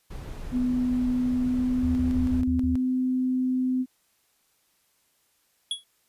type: noise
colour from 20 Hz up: brown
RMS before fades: -36 dBFS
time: 0.1-2.42 s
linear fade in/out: 10 ms
type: tone with pitch glide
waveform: sine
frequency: 249.4 to 255.8 Hz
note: B3 to C4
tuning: +17 to -39 cents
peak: -22 dBFS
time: 0.51-3.86 s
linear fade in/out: 50 ms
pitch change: +44 cents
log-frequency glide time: 1.12-2.91 s
type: tone bursts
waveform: sine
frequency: 77.78 Hz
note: D#2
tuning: in tune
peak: -26 dBFS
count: 6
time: 1.83-2.755 s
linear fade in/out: 0 ms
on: 120 ms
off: 41 ms
type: tone with exponential decay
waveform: square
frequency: 3351 Hz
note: G#7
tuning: 15 cents sharp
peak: -23 dBFS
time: 5.71-5.84 s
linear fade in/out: 2 ms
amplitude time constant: 28 ms
effects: white hiss -68 dBFS RMS until 6.08 s + resampled to 32000 Hz